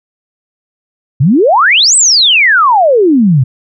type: exponential two-way sweep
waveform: sine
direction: up then down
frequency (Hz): 119.7 to 8372 to 119.7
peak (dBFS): -4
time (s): 1.2-3.44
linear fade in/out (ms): 10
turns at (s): 1.96
effects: none